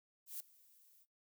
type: noise with ADSR envelope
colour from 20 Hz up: violet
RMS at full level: -43 dBFS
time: 0.26-1.06 s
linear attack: 140 ms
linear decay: 6 ms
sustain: -24 dB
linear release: 41 ms
effects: noise-tail reverb RT60 0.2 s tail -23 dB re dry